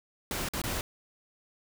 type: noise with dropouts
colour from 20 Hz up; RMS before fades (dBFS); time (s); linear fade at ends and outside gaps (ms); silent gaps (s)
pink; -33; 0.31-0.81; 1; 0.487-0.535 / 0.617-0.638
effects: none